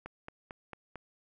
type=click train; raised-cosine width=0.5 ms; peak=-27 dBFS; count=5; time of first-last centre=0.06-0.957 s; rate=4.46 Hz; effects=none